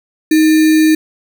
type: tone with sample-and-hold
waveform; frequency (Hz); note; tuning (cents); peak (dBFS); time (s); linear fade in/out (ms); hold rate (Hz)
sine; 313.6; D#4; +14; -6; 0.31-0.95; 5; 2100
effects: none